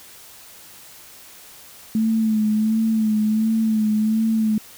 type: tone with vibrato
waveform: sine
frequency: 218.3 Hz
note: A3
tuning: 13 cents flat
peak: -16 dBFS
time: 1.95-4.58 s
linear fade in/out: 2 ms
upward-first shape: sine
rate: 1.4 Hz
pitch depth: 39 cents each way
effects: white hiss -44 dBFS RMS until 4.77 s